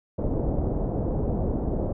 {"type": "low-pass noise", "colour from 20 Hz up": "pink", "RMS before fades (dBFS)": -26, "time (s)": [0.18, 1.93], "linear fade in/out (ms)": 10, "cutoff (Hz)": 640, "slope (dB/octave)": 24, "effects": []}